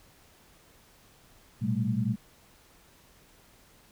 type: tone cluster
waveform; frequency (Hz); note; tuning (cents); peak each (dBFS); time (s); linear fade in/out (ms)
sine; 114.3 / 124.6 / 194.6 / 218.6; A#2 / B2 / G3 / A3; -34 / +16 / -12 / -11; -31; 1.61-2.16; 20
effects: pink hiss -59 dBFS RMS until 3.91 s